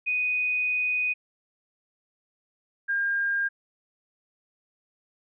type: tone pair in turn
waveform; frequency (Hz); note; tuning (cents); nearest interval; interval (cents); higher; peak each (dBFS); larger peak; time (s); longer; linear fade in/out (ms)
sine; 2489 / 1608.5; D#7 / G6; 0 / +44; minor sixth; 756; first; -23 / -23; neither; 0.06-1.14 / 2.88-3.49; first; 20
effects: none